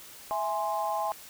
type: chord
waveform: sine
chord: E augmented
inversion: none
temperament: equal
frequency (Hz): 659.3 / 830.6 / 1046.5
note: E5 / G#5 / B#5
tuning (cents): 0 / 0 / 0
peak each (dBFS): -33 / -30 / -33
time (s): 0.31-1.12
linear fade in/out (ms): 0
effects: white hiss -48 dBFS RMS until 1.29 s